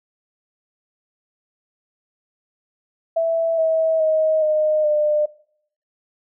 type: tone with pitch steps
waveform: sine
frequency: 659.3 / 644.2 / 629.5 / 615.1 / 601.1 Hz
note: E5 / E5 / D#5 / D#5 / D5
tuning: 0 / -40 / +20 / -20 / +40 cents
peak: -15 dBFS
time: 3.16-5.26 s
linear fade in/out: 10 ms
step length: 420 ms
effects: noise-tail reverb RT60 0.6 s tail -19 dB re dry